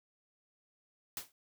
white noise with exponential decay, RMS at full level -36 dBFS, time 1.17-1.32 s, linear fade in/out 1 ms, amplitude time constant 31 ms, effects none

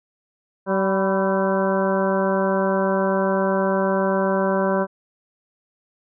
harmonic tone with a mistuned harmonic, 192.1 Hz, G3, 35 cents flat, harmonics 1 / 2 / 3 / 4 / 5 / 6 / 7 / 8, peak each -23 / -24 / -22 / -32 / -26 / -34 / -33 / -31 dBFS, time 0.66-4.87 s, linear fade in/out 50 ms, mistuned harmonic 5, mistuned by +48 cents, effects none

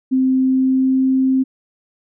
sine tone with pitch glide, 260.8 to 262.8 Hz, C4 to C4, -5 to +8 cents, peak -12 dBFS, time 0.11-1.44 s, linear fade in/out 20 ms, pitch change +13 cents, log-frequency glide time 0.35-1.04 s, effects none

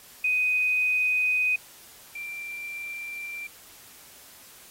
sine tone pair in turn, 2500 / 2359 Hz, D#7 / D7, +8 / +7 cents, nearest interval minor second, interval 101 cents, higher first, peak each -21 / -33 dBFS, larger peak first, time 0.24-1.56 / 2.15-3.47 s, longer neither, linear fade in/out 5 ms, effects white hiss -50 dBFS RMS until 4.7 s + AAC 48 kbps

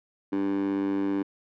15% pulse tone with high-pass filter, 98.3 Hz, G2, 5 cents sharp, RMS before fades -27 dBFS, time 0.32-1.23 s, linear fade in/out 10 ms, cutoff 280 Hz, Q 3.9, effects low-pass 2000 Hz 12 dB/octave

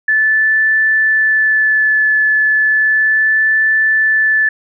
sine tone with vibrato, 1742 Hz, A6, 18 cents flat, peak -9 dBFS, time 0.08-4.49 s, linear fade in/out 5 ms, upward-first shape sine, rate 0.34 Hz, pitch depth 13 cents each way, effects none

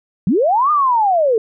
sine linear two-way sweep, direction up then down, 151.8 to 1234 to 423 Hz, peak -11 dBFS, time 0.27-1.38 s, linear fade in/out 2 ms, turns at 0.71 s, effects none

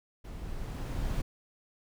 brown noise with level ramp, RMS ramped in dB -42 to -30 dBFS, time 0.24-1.22 s, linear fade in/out 10 ms, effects none

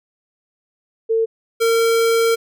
sine / square tone pair in turn, 449.7 / 457.6 Hz, A4 / A#4, +38 / -32 cents, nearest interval unison, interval 30 cents, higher second, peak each -14 dBFS, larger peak neither, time 1.09-1.26 / 1.6-2.36 s, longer second, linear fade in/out 20 ms, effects none

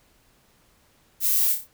violet noise with echo, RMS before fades -22 dBFS, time 1.2-1.56 s, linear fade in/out 50 ms, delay 30 ms, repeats 4, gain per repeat -6 dB, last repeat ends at 1.68 s, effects pink hiss -61 dBFS RMS until 1.73 s

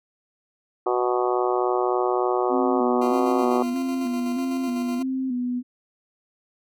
harmonic tone, 123.47 Hz, B2, in tune, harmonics 3 / 4 / 5 / 6 / 7 / 8 / 9 / 10, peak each -23 / -28 / -30 / -27 / -31 / -34 / -30 / -34 dBFS, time 0.86-3.63 s, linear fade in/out 5 ms
sine tone with vibrato, 254.5 Hz, C4, 48 cents flat, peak -23 dBFS, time 2.49-5.63 s, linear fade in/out 50 ms, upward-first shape square, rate 1.6 Hz, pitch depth 52 cents each way
20% pulse tone with tremolo, 345.5 Hz, F4, 19 cents flat, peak -26 dBFS, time 3.01-5.03 s, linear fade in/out 10 ms, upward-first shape square, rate 8 Hz, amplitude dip 35%
effects none

